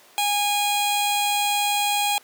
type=tone with notch filter; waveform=15% pulse; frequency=821 Hz; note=G#5; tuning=20 cents flat; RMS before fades=-22 dBFS; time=0.18-2.18 s; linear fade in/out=0 ms; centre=1700 Hz; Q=1.4; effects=pink hiss -51 dBFS RMS until 2.23 s + high-pass 400 Hz 12 dB/octave